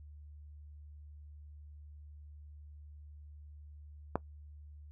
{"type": "click", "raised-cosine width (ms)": 1, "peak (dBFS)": -16, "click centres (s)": 4.156, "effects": ["noise-tail reverb RT60 0.1 s tail -20 dB re dry", "added 74 Hz sine -49 dBFS peak until 4.91 s"]}